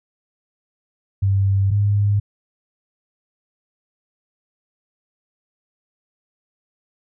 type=tone pair in turn; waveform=sine; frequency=98 / 102.13 Hz; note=G2 / G#2; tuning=0 / -29 cents; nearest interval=minor second; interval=71 cents; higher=second; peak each=-14 dBFS; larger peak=neither; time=1.22-1.71 / 1.71-2.2 s; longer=neither; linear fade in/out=10 ms; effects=none